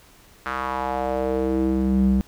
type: tone with band-pass filter sweep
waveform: square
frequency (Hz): 65.3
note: C2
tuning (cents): -3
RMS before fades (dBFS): -22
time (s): 0.46-2.21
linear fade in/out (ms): 0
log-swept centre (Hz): 1400 to 160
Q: 2.9
effects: pink hiss -52 dBFS RMS until 2.27 s